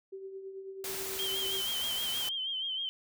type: tone with tremolo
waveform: sine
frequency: 386 Hz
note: G4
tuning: 27 cents flat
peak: -38 dBFS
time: 0.12-1.62 s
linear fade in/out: 10 ms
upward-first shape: triangle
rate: 9.2 Hz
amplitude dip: 55%
type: noise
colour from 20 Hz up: white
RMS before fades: -38 dBFS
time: 0.84-2.29 s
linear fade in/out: 2 ms
type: tone with vibrato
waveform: sine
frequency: 3137 Hz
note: G7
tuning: 1 cent sharp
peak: -32 dBFS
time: 1.19-2.89 s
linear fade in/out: 0 ms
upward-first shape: sine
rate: 6.3 Hz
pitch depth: 59 cents each way
effects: none